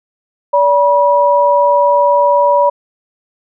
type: tone pair together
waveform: sine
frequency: 576 / 968.1 Hz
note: D5 / B5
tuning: -34 / -35 cents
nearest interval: major sixth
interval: 899 cents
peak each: -10 dBFS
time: 0.53-2.7 s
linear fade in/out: 10 ms
effects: none